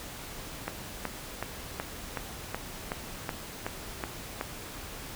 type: click train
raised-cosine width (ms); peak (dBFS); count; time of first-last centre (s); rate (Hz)
0.5; -16; 11; 0.68-4.411; 2.68
effects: pink hiss -42 dBFS RMS until 5.15 s